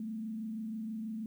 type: tone with frequency modulation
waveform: sine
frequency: 220 Hz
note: A3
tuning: in tune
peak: -36 dBFS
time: 0-1.26 s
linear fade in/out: 2 ms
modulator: 26.2 Hz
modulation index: 0.45
effects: 11-bit